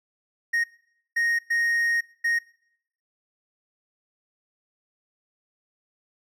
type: tone bursts at uneven times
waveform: triangle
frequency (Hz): 1864.7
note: A#6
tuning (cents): 0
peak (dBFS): -19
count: 4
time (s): 0.53-0.64 / 1.16-1.39 / 1.5-2.01 / 2.24-2.39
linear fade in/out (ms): 10
effects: noise-tail reverb RT60 0.7 s tail -21 dB re dry